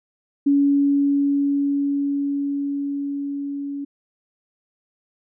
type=tone with level ramp; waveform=sine; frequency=282.1 Hz; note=C#4; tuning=30 cents sharp; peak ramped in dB=-13 to -26 dBFS; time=0.46-3.85 s; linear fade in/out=10 ms; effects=none